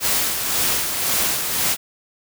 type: noise with tremolo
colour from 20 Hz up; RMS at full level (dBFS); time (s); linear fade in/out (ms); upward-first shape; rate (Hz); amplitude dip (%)
white; -19; 0-1.77; 50; sine; 1.9; 45
effects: none